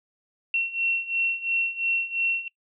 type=beating tone pair; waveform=sine; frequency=2719 / 2721.9 Hz; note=F7 / F7; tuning=-47 / -45 cents; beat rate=2.9 Hz; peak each=-28 / -25 dBFS; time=0.54-2.48 s; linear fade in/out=2 ms; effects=noise-tail reverb RT60 0.1 s tail -22 dB re dry